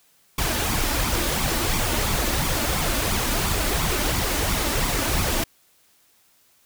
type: noise with flanger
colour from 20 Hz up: pink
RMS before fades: -23 dBFS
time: 0.38-5.44 s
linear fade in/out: 5 ms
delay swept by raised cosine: 0.85 to 3.45 ms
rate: 2.9 Hz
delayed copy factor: +0.55
effects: white hiss -60 dBFS RMS until 6.65 s